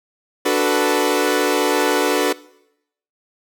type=chord; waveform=sawtooth; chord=B minor seventh; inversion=first; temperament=equal; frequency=293.7 / 370 / 440 / 493.9 Hz; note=D4 / F#4 / A4 / B4; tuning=0 / 0 / 0 / 0 cents; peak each=-17 dBFS; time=0.45-2.33 s; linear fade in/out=10 ms; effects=noise-tail reverb RT60 0.8 s tail -20 dB re dry